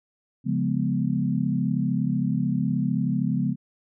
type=chord; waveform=sine; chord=C# dominant seventh; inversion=none; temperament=equal; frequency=138.59 / 174.61 / 207.7 / 246.9 Hz; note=C#3 / E#3 / G#3 / B3; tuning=0 / 0 / 0 / 0 cents; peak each=-27 dBFS; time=0.44-3.56 s; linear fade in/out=50 ms; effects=none